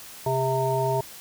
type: harmonic tone with a mistuned harmonic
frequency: 130.81 Hz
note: C3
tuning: in tune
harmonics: 1 / 3 / 5 / 7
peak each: -27 / -27 / -27 / -27 dBFS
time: 0.26-1.01 s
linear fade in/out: 5 ms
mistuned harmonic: 3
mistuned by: +45 cents
effects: white hiss -43 dBFS RMS until 1.2 s